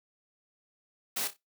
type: noise with echo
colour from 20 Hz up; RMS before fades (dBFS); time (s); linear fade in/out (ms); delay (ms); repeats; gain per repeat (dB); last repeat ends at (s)
white; -32; 1.16-1.28; 10; 30; 3; -11; 1.37
effects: noise-tail reverb RT60 0.2 s tail -22 dB re dry + high-pass 150 Hz 12 dB/octave